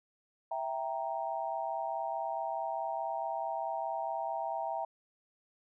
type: chord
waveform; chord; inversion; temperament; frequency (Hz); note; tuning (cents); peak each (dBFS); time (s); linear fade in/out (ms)
sine; E diminished; none; equal; 659.3 / 784 / 932.3; E5 / G5 / Bb5; 0 / 0 / 0; -37 / -37 / -38; 0.51-4.85; 5
effects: none